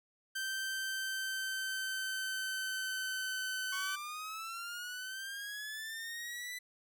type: tone with pitch glide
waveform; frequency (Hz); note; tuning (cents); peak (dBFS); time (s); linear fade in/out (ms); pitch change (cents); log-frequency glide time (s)
sawtooth; 1556 to 1520.5; G6 to F#6; -13 to +47; -32; 0.35-3.96; 10; -40; 0.66-3.6
type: linear sweep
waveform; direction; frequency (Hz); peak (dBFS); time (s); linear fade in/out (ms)
sawtooth; up; 1100 to 1998; -37; 3.72-6.59; 10
effects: none